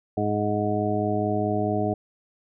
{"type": "harmonic tone", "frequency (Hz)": 104.6, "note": "G#2", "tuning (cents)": 13, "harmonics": [1, 2, 3, 4, 6, 7], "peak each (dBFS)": [-29, -29, -29, -29, -29, -29], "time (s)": [0.17, 1.94], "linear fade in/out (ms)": 5, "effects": []}